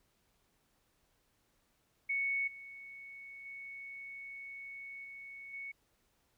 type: tone with level steps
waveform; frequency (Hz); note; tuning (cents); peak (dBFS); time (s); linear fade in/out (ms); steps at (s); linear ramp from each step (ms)
sine; 2217; C#7; 0; -31 / -47 / -44 / -46 / -41; 2.09-5.72; 10; 2.47 / 3.45 / 5.04 / 5.53; 10
effects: pink hiss -75 dBFS RMS until 6.37 s